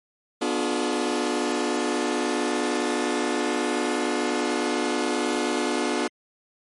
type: chord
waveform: sawtooth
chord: B diminished seventh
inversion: none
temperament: just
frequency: 246.9 / 296.3 / 355.6 / 426.7 Hz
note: B3 / D4 / F4 / Ab4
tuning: 0 / +15 / +31 / +47 cents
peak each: -25 / -24 / -24 / -26 dBFS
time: 0.41-6.08 s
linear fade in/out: 10 ms
effects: MP3 48 kbps